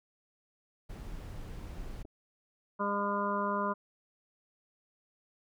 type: noise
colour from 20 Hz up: brown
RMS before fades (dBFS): -42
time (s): 0.89-2.03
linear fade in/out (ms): 10
type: clicks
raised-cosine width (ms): 2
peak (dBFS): -36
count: 2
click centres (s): 2.05 / 2.053
type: harmonic tone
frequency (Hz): 202.6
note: G#3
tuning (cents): -43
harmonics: 1 / 2 / 3 / 5 / 6 / 7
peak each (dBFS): -36 / -39 / -37 / -33 / -37 / -41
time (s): 2.79-3.74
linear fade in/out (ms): 20
effects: none